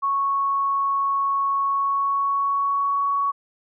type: tone with pitch glide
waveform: sine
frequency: 1106 to 1120.1 Hz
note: C#6 to C#6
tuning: -4 to +18 cents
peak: -19 dBFS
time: 0.02-3.32 s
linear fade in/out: 20 ms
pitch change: +22 cents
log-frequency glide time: 1.63-3.02 s
effects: none